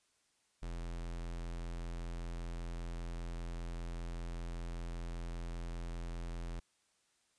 square tone, 42.55 Hz, F1, 44 cents flat, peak -40 dBFS, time 0.62-6.6 s, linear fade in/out 10 ms, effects white hiss -75 dBFS RMS until 7.38 s + resampled to 22050 Hz

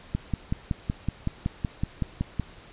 click train, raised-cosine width 5 ms, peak -13 dBFS, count 13, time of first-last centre 0.15-2.397 s, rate 5.34 Hz, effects pink hiss -49 dBFS RMS until 2.72 s + resampled to 8000 Hz

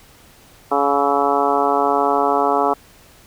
harmonic tone with a mistuned harmonic, 141.4 Hz, C#3, 35 cents sharp, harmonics 2 / 3 / 4 / 5 / 6 / 7 / 8 / 9, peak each -25 / -21 / -25 / -20 / -21 / -24 / -23 / -24 dBFS, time 0.71-2.74 s, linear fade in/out 10 ms, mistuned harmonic 9, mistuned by +53 cents, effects pink hiss -48 dBFS RMS until 3.26 s

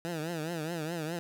15% pulse tone with vibrato, 162.9 Hz, E3, 20 cents flat, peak -27 dBFS, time 0.05-1.19 s, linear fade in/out 0 ms, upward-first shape triangle, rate 4.8 Hz, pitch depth 150 cents each way, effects none

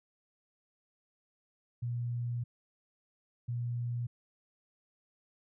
sine tone bursts at uneven times, 120 Hz, B2, 49 cents flat, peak -32 dBFS, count 2, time 1.82-2.44 / 3.48-4.07 s, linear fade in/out 10 ms, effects none

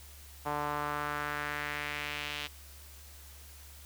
sawtooth tone with band-pass filter sweep, 147.3 Hz, D3, 6 cents sharp, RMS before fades -36 dBFS, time 0.45-2.48 s, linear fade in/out 20 ms, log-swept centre 910 to 3100 Hz, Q 2.1, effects added 71 Hz sine -51 dBFS peak until 3.85 s + white hiss -54 dBFS RMS until 3.85 s

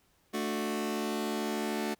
sawtooth chord, D major, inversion second, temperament just, 220.2 / 293.7 / 367.1 Hz, A3 / D4 / F#4, +2 / 0 / -14 cents, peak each -30 / -33 / -32 dBFS, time 0.33-1.95 s, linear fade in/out 20 ms, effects pink hiss -69 dBFS RMS until 1.99 s

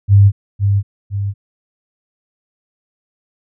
sine tone with echo, 100 Hz, G2, 35 cents sharp, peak -4 dBFS, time 0.08-0.32 s, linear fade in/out 50 ms, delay 510 ms, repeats 2, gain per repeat -6 dB, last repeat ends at 1.34 s, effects none

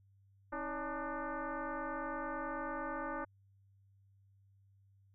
sine tone with frequency modulation, 319.5 Hz, D#4, 46 cents sharp, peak -37 dBFS, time 0.52-3.25 s, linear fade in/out 10 ms, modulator 295 Hz, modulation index 4.3, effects added 98 Hz sine -64 dBFS peak until 5.14 s

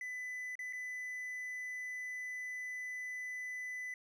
triangle tone with dropouts, 2000 Hz, B6, 21 cents sharp, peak -38 dBFS, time 0.01-3.94 s, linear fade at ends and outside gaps 2 ms, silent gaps 0.554-0.591 / 0.727-0.732 s, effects none

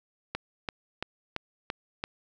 click train, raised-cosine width 0.3 ms, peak -15 dBFS, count 6, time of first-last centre 0.35-2.039 s, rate 2.96 Hz, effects none

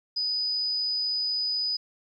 sine tone, 4978 Hz, D#8, in tune, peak -25 dBFS, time 0.16-1.77 s, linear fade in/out 10 ms, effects 11-bit

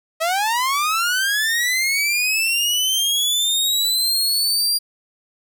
sawtooth linear sweep, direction up, 631 to 4800 Hz, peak -14 dBFS, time 0.2-4.79 s, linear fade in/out 20 ms, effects none

